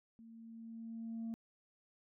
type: tone with level ramp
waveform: sine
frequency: 227.3 Hz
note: A#3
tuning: 43 cents flat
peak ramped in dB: -54 to -36 dBFS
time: 0.19-1.34 s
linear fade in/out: 0 ms
effects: tanh soft clip ceiling -37 dBFS